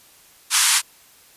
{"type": "band-pass noise", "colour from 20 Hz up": "white", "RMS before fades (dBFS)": -17, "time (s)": [0.5, 0.82], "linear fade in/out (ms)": 50, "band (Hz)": [920, 11000], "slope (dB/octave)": 48, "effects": ["white hiss -51 dBFS RMS until 1.36 s", "resampled to 32000 Hz"]}